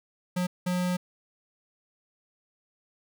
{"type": "tone bursts at uneven times", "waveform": "square", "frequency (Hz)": 180, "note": "F#3", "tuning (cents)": -47, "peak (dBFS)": -26, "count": 2, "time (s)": [[0.36, 0.47], [0.66, 0.97]], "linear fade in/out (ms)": 10, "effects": ["11-bit"]}